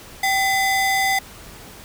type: ring-modulated tone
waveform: 45% pulse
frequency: 1396.9 Hz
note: F6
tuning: in tune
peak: -14 dBFS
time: 0.23-1.19 s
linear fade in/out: 5 ms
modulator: 621 Hz
effects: pink hiss -41 dBFS RMS until 1.84 s